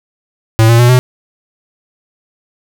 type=tone with pitch steps; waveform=square; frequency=112.1 / 116.66 / 121.4 / 126.34 Hz; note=A2 / A#2 / B2 / B2; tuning=+33 / +2 / -29 / +40 cents; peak=-5 dBFS; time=0.59-0.99 s; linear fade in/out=0 ms; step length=100 ms; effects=none